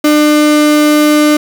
35% pulse tone, 299.8 Hz, D4, 36 cents sharp, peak -4 dBFS, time 0.04-1.37 s, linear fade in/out 5 ms, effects 7-bit

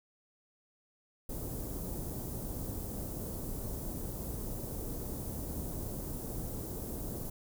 pink band-stop noise, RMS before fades -39 dBFS, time 1.29-7.3 s, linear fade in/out 5 ms, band 480 to 12000 Hz, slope 12 dB/octave, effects none

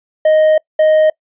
triangle tone pair in turn, 622.3 / 622.3 Hz, D#5 / D#5, 0 / 0 cents, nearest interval unison, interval 0 cents, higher neither, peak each -5 dBFS, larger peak neither, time 0.25-0.58 / 0.79-1.1 s, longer first, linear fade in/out 5 ms, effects noise-tail reverb RT60 0.1 s tail -25 dB re dry + resampled to 8000 Hz

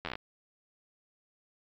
slowing click train, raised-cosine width 0.3 ms, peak -19 dBFS, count 8, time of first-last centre 0.05-0.154 s, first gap 11 ms, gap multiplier 1.1, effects low-pass 5000 Hz 12 dB/octave + AAC 48 kbps

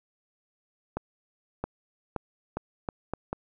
accelerating click train, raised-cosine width 1 ms, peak -16 dBFS, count 7, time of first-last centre 0.97-3.33 s, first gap 670 ms, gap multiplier 0.78, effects none

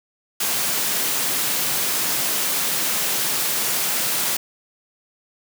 white high-pass noise, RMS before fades -22 dBFS, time 0.4-4.37 s, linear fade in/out 5 ms, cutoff 120 Hz, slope 96 dB/octave, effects none

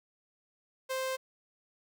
sawtooth tone, 523.3 Hz, C5, in tune, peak -28 dBFS, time 0.89-1.17 s, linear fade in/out 20 ms, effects none

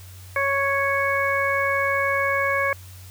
harmonic tone, 554 Hz, C#5, 1 cent flat, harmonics 1 / 2 / 3 / 4, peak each -25 / -25 / -25 / -25 dBFS, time 0.36-2.73 s, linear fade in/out 2 ms, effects added 92 Hz sine -40 dBFS peak until 3.1 s + white hiss -48 dBFS RMS until 3.1 s

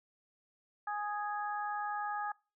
harmonic tone, 415.3 Hz, G#4, in tune, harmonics 2 / 3 / 4, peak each -36 / -40 / -42 dBFS, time 0.87-2.32 s, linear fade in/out 5 ms, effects noise-tail reverb RT60 0.3 s tail -23 dB re dry

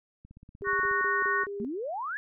click train, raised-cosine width 5 ms, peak -37 dBFS, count 12, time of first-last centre 0.25-0.913 s, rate 16.6 Hz
sine tone bursts, 402.7 Hz, G4, 47 cents sharp, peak -33 dBFS, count 5, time 0.62-1.648 s, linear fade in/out 0 ms, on 180 ms, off 32 ms
sine chord, F# major, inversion second, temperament just, 1110 / 1480 / 1850 Hz, C#6 / F#6 / A#6, +2 / 0 / -14 cents, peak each -29 dBFS, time 0.64-1.47 s, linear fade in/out 50 ms
sine exponential sweep, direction up, 205.9 to 1760 Hz, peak -31 dBFS, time 1.6-2.17 s, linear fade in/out 0 ms
effects none

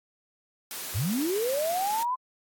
white high-pass noise, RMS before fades -36 dBFS, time 0.71-2.03 s, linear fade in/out 0 ms, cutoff 190 Hz, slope 12 dB/octave
sine linear sweep, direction up, 77 to 1036 Hz, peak -25 dBFS, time 0.94-2.16 s, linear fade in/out 20 ms
effects AAC 64 kbps

